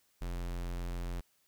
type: tone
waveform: square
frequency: 43.65 Hz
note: F1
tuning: in tune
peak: -36 dBFS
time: 0.21-1.21 s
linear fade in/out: 10 ms
effects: white hiss -72 dBFS RMS until 1.47 s

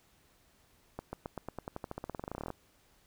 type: accelerating click train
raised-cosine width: 1 ms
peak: -24 dBFS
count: 25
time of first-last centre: 0.99-2.503 s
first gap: 140 ms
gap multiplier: 0.92
effects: pink hiss -67 dBFS RMS until 3.06 s

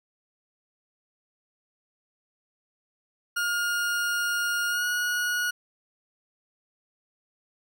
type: tone with pitch glide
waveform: 40% pulse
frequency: 1422 to 1453.6 Hz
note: F6 to F#6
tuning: +31 to -31 cents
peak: -24 dBFS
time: 3.36-5.51 s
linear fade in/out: 10 ms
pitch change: +38 cents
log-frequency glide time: 4.68-4.85 s
effects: none

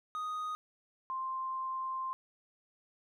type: tone pair in turn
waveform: triangle / sine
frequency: 1244.5 / 1048.4 Hz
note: D#6 / C6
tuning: 0 / +3 cents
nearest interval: minor third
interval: 297 cents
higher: first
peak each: -33 / -34 dBFS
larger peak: first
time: 0.15-0.55 / 1.1-2.13 s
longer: second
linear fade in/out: 0 ms
effects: none

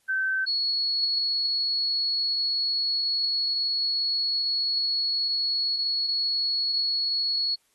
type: tone pair in turn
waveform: sine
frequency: 1542 / 4361 Hz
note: G6 / C#8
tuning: -29 / -29 cents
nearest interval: octave + tritone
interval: 1800 cents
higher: second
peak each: -23 dBFS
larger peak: neither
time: 0.08-0.46 / 0.46-7.56 s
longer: second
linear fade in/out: 20 ms
effects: white hiss -68 dBFS RMS until 7.74 s + AAC 32 kbps

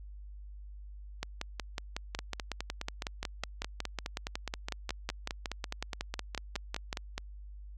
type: two click trains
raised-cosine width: 0.2 ms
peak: -18 / -17 dBFS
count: 25 / 32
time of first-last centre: 2.19-7.18 / 1.23-6.929 s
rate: 4.81 / 5.44 Hz
effects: added 50 Hz sine -44 dBFS peak until 7.77 s

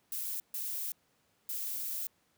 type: noise bursts at uneven times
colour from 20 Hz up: violet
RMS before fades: -37 dBFS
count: 3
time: 0.12-0.4 / 0.54-0.92 / 1.49-2.07 s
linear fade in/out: 2 ms
effects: pink hiss -72 dBFS RMS until 2.37 s + high-pass 100 Hz 12 dB/octave

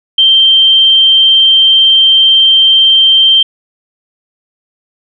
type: tone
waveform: sine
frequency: 3141 Hz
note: G7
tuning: 3 cents sharp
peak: -3 dBFS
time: 0.18-3.43 s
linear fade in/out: 5 ms
effects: none

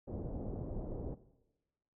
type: low-pass noise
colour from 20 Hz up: pink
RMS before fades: -41 dBFS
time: 0.07-1.15 s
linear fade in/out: 10 ms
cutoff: 590 Hz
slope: 24 dB/octave
effects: noise-tail reverb RT60 1.0 s tail -17 dB re dry

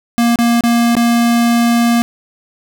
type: tone with dropouts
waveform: square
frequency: 235.3 Hz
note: A#3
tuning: 16 cents sharp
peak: -10 dBFS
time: 0.18-2.02 s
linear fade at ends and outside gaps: 0 ms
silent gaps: 0.358-0.388 / 0.608-0.637 / 0.952-0.967 s
effects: none

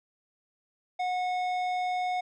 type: tone with tanh clipping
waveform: triangle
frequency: 729 Hz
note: F#5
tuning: 26 cents flat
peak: -29 dBFS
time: 0.99-2.21 s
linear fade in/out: 10 ms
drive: 16 dB
effects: none

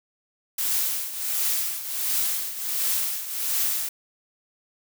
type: noise with tremolo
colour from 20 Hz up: blue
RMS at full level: -23 dBFS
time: 0.58-3.89 s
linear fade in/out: 5 ms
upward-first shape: triangle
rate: 1.4 Hz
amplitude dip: 75%
effects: none

